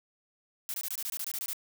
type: noise bursts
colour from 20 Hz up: blue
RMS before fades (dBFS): -35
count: 12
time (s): 0.69-1.531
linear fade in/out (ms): 0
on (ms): 49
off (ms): 23
effects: none